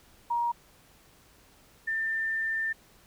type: tone pair in turn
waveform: sine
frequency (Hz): 946 / 1791.5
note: A#5 / A6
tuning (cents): +25 / +31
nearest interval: major seventh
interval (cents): 1106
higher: second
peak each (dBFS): -25 / -27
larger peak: first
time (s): 0.3-0.52 / 1.87-2.73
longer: second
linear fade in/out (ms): 10
effects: pink hiss -59 dBFS RMS until 3.06 s